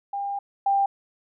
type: tone pair in turn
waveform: sine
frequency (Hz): 801 / 792.7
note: G5 / G5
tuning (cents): +37 / +19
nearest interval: unison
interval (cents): 18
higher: first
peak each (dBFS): -26 / -18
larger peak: second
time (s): 0.13-0.39 / 0.66-0.86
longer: first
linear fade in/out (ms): 5
effects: none

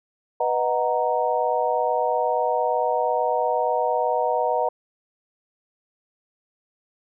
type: chord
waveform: sine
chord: B major seventh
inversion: none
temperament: equal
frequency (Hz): 493.9 / 622.3 / 740 / 932.3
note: B4 / D#5 / F#5 / A#5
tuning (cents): 0 / 0 / 0 / 0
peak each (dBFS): -25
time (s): 0.4-4.69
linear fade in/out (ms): 5
effects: none

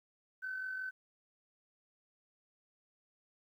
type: tone with amplitude modulation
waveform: sine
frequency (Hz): 1523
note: F#6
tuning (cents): +50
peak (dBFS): -35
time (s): 0.42-0.91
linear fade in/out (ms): 20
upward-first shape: sine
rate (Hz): 45.8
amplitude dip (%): 45
effects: tanh soft clip ceiling -31 dBFS + 12-bit

